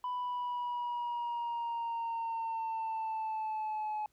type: linear sweep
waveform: sine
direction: down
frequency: 995 to 849 Hz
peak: -31 dBFS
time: 0.04-4.06 s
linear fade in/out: 2 ms
effects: tanh soft clip ceiling -32 dBFS + pink hiss -74 dBFS RMS until 4.12 s